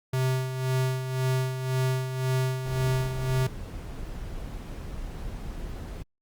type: tone with tremolo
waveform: square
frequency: 130 Hz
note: C3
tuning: 11 cents flat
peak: -23 dBFS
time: 0.13-3.47 s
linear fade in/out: 5 ms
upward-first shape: sine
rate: 1.9 Hz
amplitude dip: 60%
type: noise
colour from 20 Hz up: brown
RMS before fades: -36 dBFS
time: 2.65-6.03 s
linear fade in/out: 10 ms
effects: Opus 48 kbps